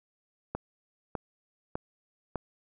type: click train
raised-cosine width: 1 ms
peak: -18 dBFS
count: 4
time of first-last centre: 0.55-2.357 s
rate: 1.66 Hz
effects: none